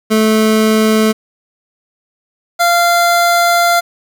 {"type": "tone pair in turn", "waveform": "25% pulse", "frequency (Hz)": [218, 692.1], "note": ["A3", "F5"], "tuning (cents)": [-16, -16], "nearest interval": "octave + minor sixth", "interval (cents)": 2000, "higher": "second", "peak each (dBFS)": -5, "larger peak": "neither", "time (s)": [[0.1, 1.13], [2.59, 3.81]], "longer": "second", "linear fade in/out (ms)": 20, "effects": ["7-bit"]}